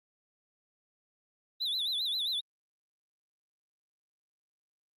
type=tone with vibrato; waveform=sine; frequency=3729 Hz; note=A#7; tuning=in tune; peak=-27 dBFS; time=1.6-2.41 s; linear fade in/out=20 ms; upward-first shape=sine; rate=7.5 Hz; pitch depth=160 cents each way; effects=tanh soft clip ceiling -29 dBFS + Opus 32 kbps